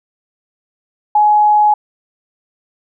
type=tone; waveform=sine; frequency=841 Hz; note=G#5; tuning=22 cents sharp; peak=-7 dBFS; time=1.15-1.74 s; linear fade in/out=5 ms; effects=none